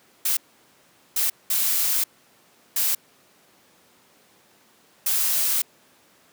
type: noise bursts at uneven times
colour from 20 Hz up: blue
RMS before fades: -22 dBFS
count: 5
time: 0.25-0.37 / 1.16-1.3 / 1.5-2.04 / 2.76-2.95 / 5.06-5.62 s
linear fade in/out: 5 ms
effects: pink hiss -57 dBFS RMS until 6.32 s + high-pass 200 Hz 12 dB/octave